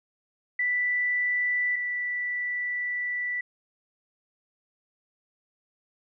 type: tone pair in turn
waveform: sine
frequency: 1975.5 / 1967.6 Hz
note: B6 / B6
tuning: 0 / -7 cents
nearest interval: unison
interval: 7 cents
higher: first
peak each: -23 / -27 dBFS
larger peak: first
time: 0.59-1.76 / 1.76-3.41 s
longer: second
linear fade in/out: 5 ms
effects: none